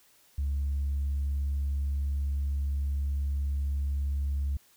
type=tone; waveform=sine; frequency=70.1 Hz; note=C#2; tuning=20 cents sharp; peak=-25 dBFS; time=0.38-4.57 s; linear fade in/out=5 ms; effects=tanh soft clip ceiling -24 dBFS + white hiss -62 dBFS RMS until 4.76 s